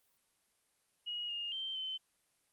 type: tone with pitch steps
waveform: sine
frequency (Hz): 2893 / 2837 / 3129 / 3068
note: F#7 / F7 / G7 / G7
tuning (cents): -40 / +27 / -4 / -38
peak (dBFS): -37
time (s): 1.06-1.98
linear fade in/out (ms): 20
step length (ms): 230
effects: white hiss -75 dBFS RMS until 2.52 s + Opus 32 kbps